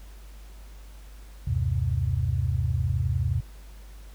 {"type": "tone cluster", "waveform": "sine", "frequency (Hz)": [76.2, 95.7, 127], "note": ["D#2", "G2", "B2"], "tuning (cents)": [-36, -41, 49], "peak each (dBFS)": -27, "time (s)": [1.47, 3.41], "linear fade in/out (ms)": 5, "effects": ["added 50 Hz sine -42 dBFS peak until 4.14 s", "pink hiss -55 dBFS RMS until 4.14 s"]}